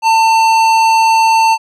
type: tone with tanh clipping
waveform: sine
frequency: 896 Hz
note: A5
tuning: 31 cents sharp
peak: -9 dBFS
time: 0.02-1.58 s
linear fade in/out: 50 ms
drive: 16 dB
effects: none